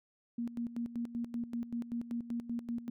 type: tone with tremolo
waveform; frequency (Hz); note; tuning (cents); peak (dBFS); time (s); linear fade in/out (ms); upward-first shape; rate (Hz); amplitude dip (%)
sine; 235.9; A#3; +21; -33; 0.38-2.9; 5; square; 5.2; 75
effects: none